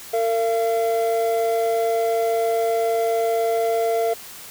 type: tone pair together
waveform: triangle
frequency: 454.5 / 681 Hz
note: A#4 / F5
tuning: -44 / -44 cents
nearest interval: perfect fifth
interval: 700 cents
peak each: -19 dBFS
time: 0.13-4.14 s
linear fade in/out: 10 ms
effects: white hiss -39 dBFS RMS until 4.5 s